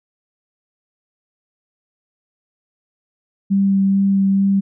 sine tone with vibrato, 195.7 Hz, G3, 3 cents flat, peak -12 dBFS, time 3.5-4.61 s, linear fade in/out 20 ms, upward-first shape sine, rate 2.3 Hz, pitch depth 10 cents each way, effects none

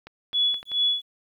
clicks, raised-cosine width 0.3 ms, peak -25 dBFS, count 5, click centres 0.07 / 0.331 / 0.543 / 0.629 / 0.717 s
sine tone with tremolo, 3400 Hz, G#7, 40 cents sharp, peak -18 dBFS, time 0.33-1.02 s, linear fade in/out 20 ms, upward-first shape sine, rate 2.4 Hz, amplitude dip 100%
effects 10-bit

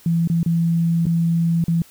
sine tone with dropouts, 167.4 Hz, E3, 27 cents sharp, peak -15 dBFS, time 0.06-1.82 s, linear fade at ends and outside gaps 2 ms, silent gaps 0.275-0.299 / 0.431-0.461 / 1.056-1.066 / 1.641-1.681 s, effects white hiss -49 dBFS RMS until 1.9 s

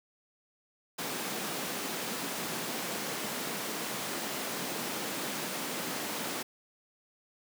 pink high-pass noise, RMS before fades -36 dBFS, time 0.98-6.43 s, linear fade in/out 10 ms, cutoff 180 Hz, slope 24 dB/octave, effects none

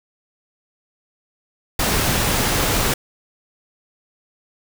pink noise, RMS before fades -19 dBFS, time 1.79-2.94 s, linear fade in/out 5 ms, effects none

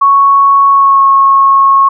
sine tone with pitch glide, 1108.7 to 1094.1 Hz, C#6 to C#6, 0 to -23 cents, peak -3 dBFS, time 0.01-1.89 s, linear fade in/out 10 ms, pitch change -23 cents, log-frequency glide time 0.69-1.04 s, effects none

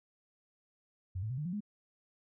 sine tone with pitch steps, 92.5 / 108.74 / 127.83 / 150.27 / 176.65 / 207.7 Hz, F#2 / A2 / C3 / D3 / F3 / G#3, 0 / -20 / -40 / +40 / +20 / 0 cents, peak -34 dBFS, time 1.15-1.606 s, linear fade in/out 10 ms, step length 76 ms, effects none

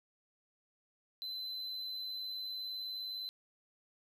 triangle tone with amplitude modulation, 4043 Hz, B7, 40 cents sharp, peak -36 dBFS, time 1.22-3.29 s, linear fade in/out 0 ms, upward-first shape sine, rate 99.7 Hz, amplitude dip 40%, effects none

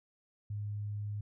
sine tone, 103.7 Hz, G#2, 2 cents flat, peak -35 dBFS, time 0.5-1.21 s, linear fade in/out 5 ms, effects none

